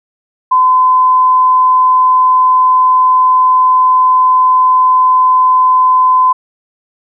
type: tone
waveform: sine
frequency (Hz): 1020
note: C6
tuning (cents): -44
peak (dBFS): -5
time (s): 0.51-6.33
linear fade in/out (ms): 10
effects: none